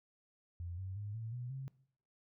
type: tone with pitch steps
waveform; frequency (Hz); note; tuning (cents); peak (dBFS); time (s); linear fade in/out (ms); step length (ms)
sine; 86.8 / 94.66 / 103.22 / 112.57 / 122.75 / 133.86; F2 / F#2 / G#2 / A2 / B2 / C3; -10 / +40 / -10 / +40 / -10 / +40; -40; 0.6-1.68; 0; 180
effects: noise-tail reverb RT60 0.6 s tail -20 dB re dry